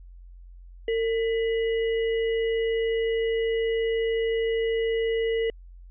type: tone with sample-and-hold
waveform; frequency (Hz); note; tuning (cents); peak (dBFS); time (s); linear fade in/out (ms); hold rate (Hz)
sine; 453.2; A#4; -49; -22; 0.88-5.5; 2; 2450
effects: added 44 Hz sine -43 dBFS peak until 5.9 s + resampled to 8000 Hz